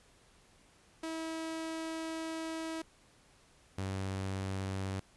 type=tone pair in turn; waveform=sawtooth; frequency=323.2 / 96.09 Hz; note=E4 / G2; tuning=-34 / -34 cents; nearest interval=octave + major sixth; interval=2100 cents; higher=first; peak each=-33 / -31 dBFS; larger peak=second; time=1.03-2.82 / 3.78-5 s; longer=first; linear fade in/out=5 ms; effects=pink hiss -64 dBFS RMS until 5.16 s + resampled to 24000 Hz